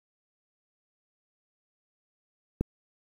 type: click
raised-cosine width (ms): 3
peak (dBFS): -13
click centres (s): 2.61
effects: 8-bit